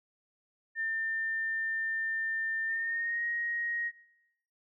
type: tone with pitch glide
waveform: sine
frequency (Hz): 1800 to 1879.7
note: A6 to A#6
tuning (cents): +39 to +14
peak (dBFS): -30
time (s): 0.75-3.92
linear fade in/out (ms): 50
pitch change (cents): +75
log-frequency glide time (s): 2.66-3.24
effects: noise-tail reverb RT60 0.9 s tail -23 dB re dry